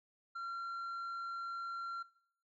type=tone with tanh clipping; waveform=sine; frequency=1371 Hz; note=F6; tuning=32 cents flat; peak=-40 dBFS; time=0.35-2.03 s; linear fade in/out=10 ms; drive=3 dB; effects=noise-tail reverb RT60 0.6 s tail -18 dB re dry + MP3 48 kbps